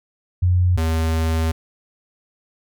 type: tone pair in turn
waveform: sine / square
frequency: 90 / 80.76 Hz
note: F#2 / E2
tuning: -47 / -35 cents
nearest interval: major second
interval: 188 cents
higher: first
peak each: -13 / -18 dBFS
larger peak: first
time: 0.42-0.77 / 0.77-1.52 s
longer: second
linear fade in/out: 10 ms
effects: none